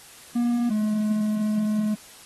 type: tone pair in turn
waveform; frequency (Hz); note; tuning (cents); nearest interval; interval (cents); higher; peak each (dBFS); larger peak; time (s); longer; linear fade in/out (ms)
triangle; 239.1 / 213; A#3 / G#3; +44 / +44; major second; 200; first; -18 / -19; first; 0.35-0.7 / 0.7-1.95; second; 10
effects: white hiss -47 dBFS RMS until 2.25 s + AAC 32 kbps